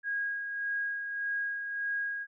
sine tone with tremolo, 1639 Hz, G#6, 23 cents flat, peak -29 dBFS, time 0.03-2.27 s, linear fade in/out 50 ms, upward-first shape sine, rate 1.7 Hz, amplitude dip 45%, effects none

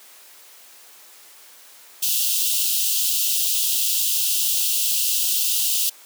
white high-pass noise, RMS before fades -21 dBFS, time 2.02-5.9 s, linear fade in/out 10 ms, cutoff 2700 Hz, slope 96 dB/octave, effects white hiss -47 dBFS RMS until 6.05 s + high-pass 400 Hz 12 dB/octave

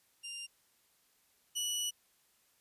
20% pulse tone pair in turn, 2794 / 2945 Hz, F7 / F#7, 0 / -9 cents, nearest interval minor second, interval 91 cents, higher second, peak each -37 / -28 dBFS, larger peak second, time 0.23-0.47 / 1.55-1.91 s, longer second, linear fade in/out 20 ms, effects white hiss -71 dBFS RMS until 2.6 s + resampled to 32000 Hz

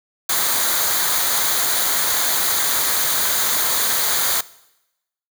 white noise with comb filter, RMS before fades -19 dBFS, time 0.29-4.41 s, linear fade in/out 5 ms, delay 0.37 ms, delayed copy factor -0.6, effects noise-tail reverb RT60 0.9 s tail -20 dB re dry

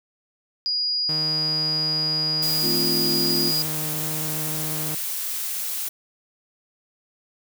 sine tone, 4887 Hz, D#8, 32 cents flat, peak -21 dBFS, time 0.66-3.62 s, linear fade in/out 0 ms
sawtooth tone with pitch glide, 155.56 to 154.57 Hz, D#3 to D#3, 0 to -11 cents, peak -26 dBFS, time 1.09-4.95 s, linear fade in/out 2 ms, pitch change -11 cents, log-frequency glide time 2.25-3.46 s
blue noise, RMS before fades -28 dBFS, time 2.42-5.89 s, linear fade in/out 10 ms
sine chord, F major, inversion first, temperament equal, 220 / 261.6 / 349.2 Hz, A3 / C4 / F4, 0 / 0 / 0 cents, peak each -31 / -30 / -27 dBFS, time 2.61-3.53 s, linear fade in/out 50 ms
effects none

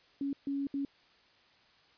sine tone bursts at uneven times, 278.7 Hz, C#4, 9 cents sharp, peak -31 dBFS, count 3, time 0.21-0.33 / 0.47-0.67 / 0.74-0.85 s, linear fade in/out 2 ms, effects white hiss -64 dBFS RMS until 1.97 s + resampled to 11025 Hz

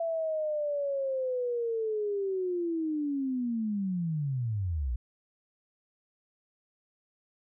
sine linear sweep, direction down, 670 to 55 Hz, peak -28 dBFS, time 0-4.96 s, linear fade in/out 5 ms, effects none

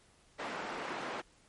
white band-pass noise, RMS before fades -40 dBFS, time 0.38-1.22 s, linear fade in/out 20 ms, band 220 to 1400 Hz, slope 12 dB/octave, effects pink hiss -65 dBFS RMS until 1.48 s + MP3 48 kbps

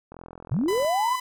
click train, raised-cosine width 1 ms, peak -27 dBFS, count 32, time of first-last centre 0.12-0.848 s, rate 42.6 Hz
sine linear sweep, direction up, 98.1 to 1060 Hz, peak -21 dBFS, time 0.51-1.16 s, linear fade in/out 10 ms
sawtooth tone, 1000 Hz, B5, 21 cents sharp, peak -25 dBFS, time 0.68-1.2 s, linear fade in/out 5 ms
effects none

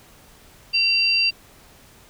sine tone pair together, 2743 / 4710 Hz, F7 / D8, -32 / +4 cents, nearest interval major sixth, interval 936 cents, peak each -19 / -19 dBFS, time 0.73-1.31 s, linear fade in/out 20 ms, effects pink hiss -50 dBFS RMS until 2.09 s

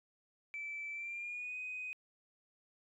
sine tone with pitch glide, 2321 to 2502 Hz, D7 to D#7, -21 to +9 cents, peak -39 dBFS, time 0.54-1.93 s, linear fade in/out 0 ms, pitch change +130 cents, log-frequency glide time 0.92-1.57 s, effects tanh soft clip ceiling -35 dBFS

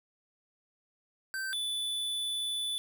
square tone pair in turn, 1554 / 3481 Hz, G6 / A7, -16 / -19 cents, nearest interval octave + major second, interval 1397 cents, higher second, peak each -34 / -32 dBFS, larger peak second, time 1.34-1.53 / 1.53-2.78 s, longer second, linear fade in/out 0 ms, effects none

